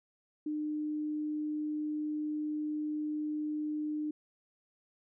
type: tone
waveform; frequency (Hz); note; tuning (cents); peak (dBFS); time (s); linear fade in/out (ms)
sine; 302.6; D#4; -48; -32; 0.46-4.11; 5
effects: none